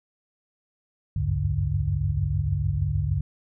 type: tone cluster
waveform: sine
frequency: 62.2 / 76 / 92.8 / 99.4 / 143.9 Hz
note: B1 / D#2 / F#2 / G2 / D3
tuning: +13 / -40 / +6 / +25 / -35 cents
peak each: -32 / -29 / -33 / -26 / -27 dBFS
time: 1.16-3.21 s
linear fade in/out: 5 ms
effects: none